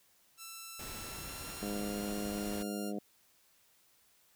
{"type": "tone with pitch glide", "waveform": "5% pulse", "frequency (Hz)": [1334, 1401.1], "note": ["E6", "F6"], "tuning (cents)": [20, 5], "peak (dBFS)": -34, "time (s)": [0.37, 2.93], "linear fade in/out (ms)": 50, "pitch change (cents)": 85, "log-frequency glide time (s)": [0.97, 1.98]}
{"type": "noise", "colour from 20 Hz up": "pink", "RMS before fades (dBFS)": -46, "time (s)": [0.79, 2.63], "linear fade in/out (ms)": 5}
{"type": "harmonic tone", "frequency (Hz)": 102.7, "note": "G#2", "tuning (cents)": -19, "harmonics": [2, 3, 4, 5, 6, 7], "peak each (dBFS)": [-38, -42, -44, -46, -48, -49], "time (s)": [1.62, 2.99], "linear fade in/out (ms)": 5}
{"effects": ["white hiss -68 dBFS RMS until 4.35 s"]}